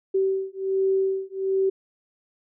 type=beating tone pair; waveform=sine; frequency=384 / 385.3 Hz; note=G4 / G4; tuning=-36 / -30 cents; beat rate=1.3 Hz; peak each=-24 dBFS; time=0.14-1.7 s; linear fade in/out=10 ms; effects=none